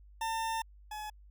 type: tone pair in turn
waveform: 40% pulse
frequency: 900 / 849.5 Hz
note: A5 / G#5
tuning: +39 / +39 cents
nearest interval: minor second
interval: 100 cents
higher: first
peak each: -31 / -38 dBFS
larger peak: first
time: 0.21-0.62 / 0.91-1.1 s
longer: first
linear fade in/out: 5 ms
effects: added 50 Hz sine -53 dBFS peak until 1.3 s